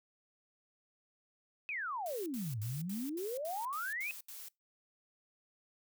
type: exponential two-way sweep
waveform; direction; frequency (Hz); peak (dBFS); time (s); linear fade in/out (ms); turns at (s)
sine; down then up; 2607 to 101 to 2607; -36; 1.69-4.11; 0; 2.6
type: noise bursts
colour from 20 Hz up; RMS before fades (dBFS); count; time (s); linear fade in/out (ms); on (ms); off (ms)
blue; -48; 9; 2.06-4.484; 0; 200; 78
effects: noise-tail reverb RT60 0.2 s tail -24 dB re dry